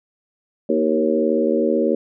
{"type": "harmonic tone with a mistuned harmonic", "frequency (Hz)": 78.1, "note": "D#2", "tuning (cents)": 7, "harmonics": [3, 4, 5, 6, 7], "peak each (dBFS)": [-22, -22, -22, -22, -22], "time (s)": [0.69, 1.95], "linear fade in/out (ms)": 5, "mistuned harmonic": 5, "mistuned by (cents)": -22, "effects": []}